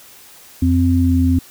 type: tone pair together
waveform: sine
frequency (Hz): 86 / 259.5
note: F2 / C4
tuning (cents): -26 / -14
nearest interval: octave + perfect fifth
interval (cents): 1912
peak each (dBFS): -14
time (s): 0.62-1.39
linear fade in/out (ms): 5
effects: white hiss -43 dBFS RMS until 1.5 s